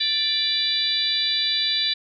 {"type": "harmonic tone with a mistuned harmonic", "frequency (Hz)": 587.3, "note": "D5", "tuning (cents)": 0, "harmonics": [3, 4, 5, 6, 7, 8], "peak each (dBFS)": [-33, -33, -34, -24, -23, -30], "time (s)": [0, 1.94], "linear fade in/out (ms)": 10, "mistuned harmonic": 7, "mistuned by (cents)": -72, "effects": []}